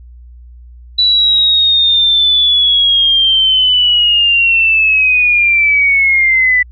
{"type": "linear sweep", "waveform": "sine", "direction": "down", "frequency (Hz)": [3961, 1975.5], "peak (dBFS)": -7, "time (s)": [0.98, 6.63], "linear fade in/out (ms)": 10, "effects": ["added 60 Hz sine -33 dBFS peak until 6.71 s"]}